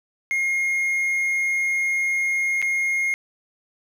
triangle tone with dropouts, 2141 Hz, C7, 39 cents sharp, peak -18 dBFS, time 0.31-3.14 s, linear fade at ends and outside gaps 0 ms, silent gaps 2.617-2.625 s, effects none

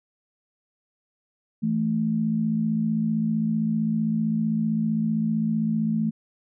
sine tone pair together, 164.81 / 220.3 Hz, E3 / A3, 0 / +2 cents, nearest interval perfect fourth, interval 502 cents, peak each -27 / -22 dBFS, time 1.62-6.11 s, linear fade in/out 20 ms, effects none

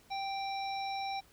harmonic tone, 784 Hz, G5, in tune, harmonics 1 / 3 / 5 / 7, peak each -35 / -44 / -45 / -48 dBFS, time 0.1-1.21 s, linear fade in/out 20 ms, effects pink hiss -63 dBFS RMS until 1.32 s

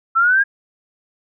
sine exponential sweep, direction up, 1321 to 1649 Hz, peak -11 dBFS, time 0.15-0.44 s, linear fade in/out 20 ms, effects none

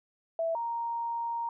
sine tone pair in turn, 659.3 / 932.4 Hz, E5 / A#5, 0 / 0 cents, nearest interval tritone, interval 600 cents, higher second, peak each -27 / -30 dBFS, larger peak first, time 0.39-0.55 / 0.55-1.49 s, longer second, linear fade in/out 2 ms, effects none

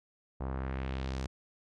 sawtooth tone with low-pass filter sweep, 65.9 Hz, C2, 13 cents sharp, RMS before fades -36 dBFS, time 0.4-1.27 s, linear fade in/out 10 ms, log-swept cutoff 920 to 7000 Hz, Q 1.4, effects none

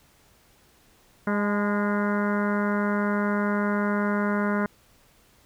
harmonic tone with a mistuned harmonic, 205.1 Hz, G#3, 21 cents flat, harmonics 1 / 2 / 3 / 4 / 5 / 6 / 7 / 8 / 9 / 10, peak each -24 / -31 / -32 / -39 / -33 / -37 / -32 / -39 / -40 / -44 dBFS, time 1.27-4.66 s, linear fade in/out 2 ms, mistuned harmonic 4, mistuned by +57 cents, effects pink hiss -59 dBFS RMS until 5.45 s

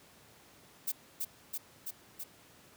violet noise with echo, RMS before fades -33 dBFS, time 0.87-0.92 s, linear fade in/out 10 ms, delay 330 ms, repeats 4, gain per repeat -2 dB, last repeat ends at 2.24 s, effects pink hiss -59 dBFS RMS until 2.76 s + high-pass 100 Hz 12 dB/octave

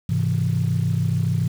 sine chord, Ab augmented, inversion none, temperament equal, 103.83 / 130.81 / 164.81 Hz, Ab2 / C3 / E3, 0 / 0 / 0 cents, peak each -22 dBFS, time 0.09-1.48 s, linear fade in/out 5 ms, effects tanh soft clip ceiling -11 dBFS + 7-bit

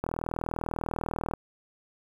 click train, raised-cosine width 1 ms, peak -17 dBFS, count 53, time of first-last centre 0.04-1.337 s, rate 40.1 Hz, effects 8-bit

